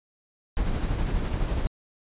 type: noise with tremolo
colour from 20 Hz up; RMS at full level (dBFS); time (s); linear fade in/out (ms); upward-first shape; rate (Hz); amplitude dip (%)
brown; -24; 0.57-1.67; 0; triangle; 12; 40
effects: resampled to 8000 Hz